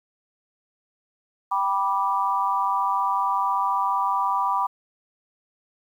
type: chord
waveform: sine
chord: G major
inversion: none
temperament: equal with one note detuned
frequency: 784 / 981.5 / 1174.7 Hz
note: G5 / B5 / D6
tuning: 0 / -11 / 0 cents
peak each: -27 / -23 / -25 dBFS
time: 1.51-4.67 s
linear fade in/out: 10 ms
effects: 9-bit